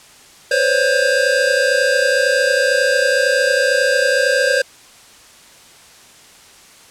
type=tone cluster; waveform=square; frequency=504 / 533 / 566 / 1599 Hz; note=B4 / C5 / C#5 / G6; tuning=+35 / +32 / +36 / +34 cents; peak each=-20 dBFS; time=0.51-4.62 s; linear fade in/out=5 ms; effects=white hiss -44 dBFS RMS until 6.9 s + low-pass 9000 Hz 12 dB/octave